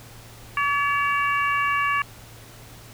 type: harmonic tone with a mistuned harmonic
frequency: 570 Hz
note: C#5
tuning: 48 cents sharp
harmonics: 2 / 3 / 4 / 5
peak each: -22 / -26 / -28 / -30 dBFS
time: 0.57-2.02 s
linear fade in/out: 2 ms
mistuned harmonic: 5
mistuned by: -53 cents
effects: added 114 Hz sine -46 dBFS peak until 2.93 s + pink hiss -46 dBFS RMS until 2.93 s